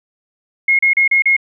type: tone bursts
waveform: sine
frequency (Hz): 2157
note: C#7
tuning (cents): -48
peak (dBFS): -9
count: 5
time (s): 0.68-1.366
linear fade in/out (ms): 5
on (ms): 110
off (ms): 34
effects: none